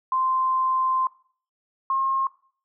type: tone pair in turn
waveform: sine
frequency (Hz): 1042 / 1071.9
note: C6 / C6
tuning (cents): -7 / +42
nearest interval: unison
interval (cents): 49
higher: second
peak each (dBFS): -20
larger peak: neither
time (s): 0.12-1.07 / 1.9-2.27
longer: first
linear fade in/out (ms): 2
effects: noise-tail reverb RT60 0.5 s tail -21 dB re dry